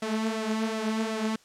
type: tone with flanger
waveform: sawtooth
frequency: 220 Hz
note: A3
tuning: in tune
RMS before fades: -29 dBFS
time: 0.02-1.36 s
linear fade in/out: 5 ms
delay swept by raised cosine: 1.5 to 5.6 ms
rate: 2.7 Hz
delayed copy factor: +0.6
effects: white hiss -59 dBFS RMS until 1.44 s + low-pass 8000 Hz 12 dB/octave